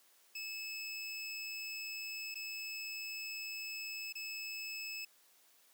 25% pulse tone with dropouts, 2602 Hz, E7, 23 cents flat, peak -37 dBFS, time 0.35-5.05 s, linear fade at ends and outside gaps 5 ms, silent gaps 2.344-2.354 / 4.126-4.153 s, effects white hiss -67 dBFS RMS until 5.73 s + high-pass 300 Hz 12 dB/octave

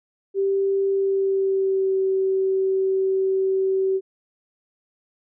sine tone with pitch glide, 391.5 to 382.6 Hz, G4 to G4, -2 to -42 cents, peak -18 dBFS, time 0.34-4.01 s, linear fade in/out 50 ms, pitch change -40 cents, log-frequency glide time 0.89-1.98 s, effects none

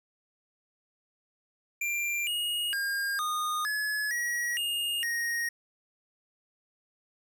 square tone with pitch steps, 2375 / 2874 / 1613 / 1229 / 1702 / 1911 / 2838 / 1870 Hz, D7 / F7 / G6 / D#6 / G#6 / A#6 / F7 / A#6, +19 / +49 / +49 / -22 / +42 / +43 / +27 / +5 cents, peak -29 dBFS, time 1.81-5.49 s, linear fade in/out 5 ms, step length 460 ms, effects none

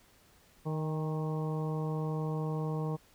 harmonic tone with a mistuned harmonic, 155.56 Hz, D#3, in tune, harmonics 1 / 2 / 3 / 4 / 5 / 6 / 7, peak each -32 / -42 / -39 / -47 / -46 / -48 / -47 dBFS, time 0.65-2.97 s, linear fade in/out 20 ms, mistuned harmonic 5, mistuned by +34 cents, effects pink hiss -63 dBFS RMS until 3.14 s

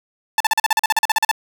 sawtooth tone bursts, 880 Hz, A5, in tune, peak -9 dBFS, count 15, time 0.38-1.314 s, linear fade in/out 2 ms, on 24 ms, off 41 ms, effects none

